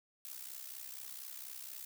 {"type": "noise with amplitude modulation", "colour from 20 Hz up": "blue", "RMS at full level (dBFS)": -44, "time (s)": [0.25, 1.85], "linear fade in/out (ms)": 0, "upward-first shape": "sine", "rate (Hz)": 64.2, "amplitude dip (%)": 75, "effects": []}